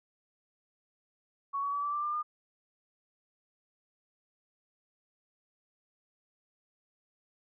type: tone with pitch steps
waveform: sine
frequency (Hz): 1115 / 1130.6 / 1146.3 / 1162.3 / 1178.6 / 1195 / 1211.7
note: C#6 / C#6 / D6 / D6 / D6 / D6 / D#6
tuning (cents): +10 / +34 / -42 / -18 / +6 / +30 / -46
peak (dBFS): -30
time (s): 1.53-2.23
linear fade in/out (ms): 20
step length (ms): 100
effects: none